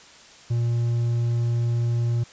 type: tone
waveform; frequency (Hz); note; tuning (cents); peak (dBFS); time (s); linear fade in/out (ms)
triangle; 118.2; A#2; +24; -18; 0.5-2.24; 10
effects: white hiss -48 dBFS RMS until 2.32 s + resampled to 16000 Hz